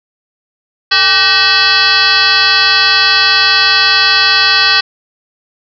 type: tone with frequency modulation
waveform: sine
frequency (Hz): 2981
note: F#7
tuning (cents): +12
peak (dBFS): -6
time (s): 0.91-4.81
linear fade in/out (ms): 10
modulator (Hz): 363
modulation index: 5.1
effects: none